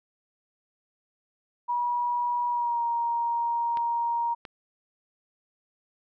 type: tone with pitch glide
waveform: sine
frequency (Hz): 965 to 938.6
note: B5 to A#5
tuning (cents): -40 to +12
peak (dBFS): -24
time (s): 1.68-4.35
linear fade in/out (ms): 20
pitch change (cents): -48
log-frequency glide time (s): 2.49-2.83
type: clicks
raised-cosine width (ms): 0.3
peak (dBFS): -23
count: 2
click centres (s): 3.772 / 4.452
effects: none